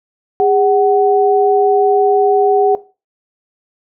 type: tone pair together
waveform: sine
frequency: 407.5 / 749 Hz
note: G#4 / F#5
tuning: -33 / +21 cents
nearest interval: major seventh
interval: 1054 cents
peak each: -12 dBFS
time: 0.4-2.75 s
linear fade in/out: 0 ms
effects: noise-tail reverb RT60 0.3 s tail -17 dB re dry